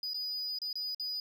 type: tone with dropouts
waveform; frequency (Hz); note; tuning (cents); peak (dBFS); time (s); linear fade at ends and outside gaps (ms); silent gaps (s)
sine; 4947; D#8; -11; -31; 0.03-1.2; 2; 0.135-0.143 / 0.587-0.617 / 0.729-0.755 / 0.947-0.997
effects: tanh soft clip ceiling -33 dBFS + 12-bit